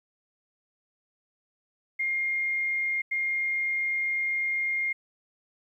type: tone bursts at uneven times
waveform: sine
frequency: 2124 Hz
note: C7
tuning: 25 cents sharp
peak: -25 dBFS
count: 2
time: 1.99-3.02 / 3.11-4.93 s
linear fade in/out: 10 ms
effects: 11-bit